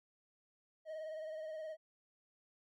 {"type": "tone with vibrato", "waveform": "triangle", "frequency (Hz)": 628, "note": "D#5", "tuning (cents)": 16, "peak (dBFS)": -40, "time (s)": [0.85, 1.77], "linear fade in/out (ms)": 50, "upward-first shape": "sine", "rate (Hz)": 19, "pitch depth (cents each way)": 39, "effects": []}